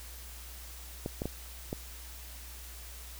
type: clicks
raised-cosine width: 2 ms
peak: -20 dBFS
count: 4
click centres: 1.061 / 1.219 / 1.256 / 1.729 s
effects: added 60 Hz sine -46 dBFS peak until 3.19 s + white hiss -49 dBFS RMS until 3.19 s